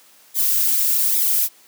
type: noise with flanger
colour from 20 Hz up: violet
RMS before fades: -18 dBFS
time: 0.34-1.49 s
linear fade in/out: 50 ms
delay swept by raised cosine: 0.68 to 4.28 ms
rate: 1.2 Hz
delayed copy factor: -0.95
effects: white hiss -51 dBFS RMS until 1.67 s + high-pass 200 Hz 12 dB/octave